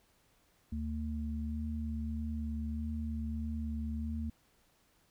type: tone pair together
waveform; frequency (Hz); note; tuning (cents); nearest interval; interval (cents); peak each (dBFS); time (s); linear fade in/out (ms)
sine; 75.6 / 225.2; D#2 / A3; -49 / +40; octave + perfect fifth; 1889; -36 / -38; 0.72-4.3; 5
effects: pink hiss -70 dBFS RMS until 5.1 s